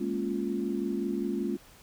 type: chord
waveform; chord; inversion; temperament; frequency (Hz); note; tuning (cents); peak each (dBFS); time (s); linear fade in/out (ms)
sine; Bb minor seventh; third; equal; 207.7 / 233.1 / 277.2 / 349.2; Ab3 / Bb3 / Db4 / F4; 0 / 0 / 0 / 0; -33 / -35 / -34 / -33; 0-1.57; 10
effects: pink hiss -55 dBFS RMS until 1.82 s